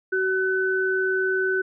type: tone pair together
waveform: sine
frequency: 377.7 / 1506 Hz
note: F#4 / F#6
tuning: +36 / +30 cents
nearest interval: 2 octaves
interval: 2394 cents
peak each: -23 dBFS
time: 0.12-1.62 s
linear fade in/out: 10 ms
effects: none